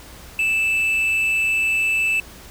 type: tone with amplitude modulation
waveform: triangle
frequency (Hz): 2637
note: E7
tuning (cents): 0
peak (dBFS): -14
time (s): 0.39-2.2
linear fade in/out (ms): 2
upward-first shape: sine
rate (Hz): 266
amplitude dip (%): 30
effects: added 60 Hz sine -46 dBFS peak until 2.5 s + pink hiss -42 dBFS RMS until 2.5 s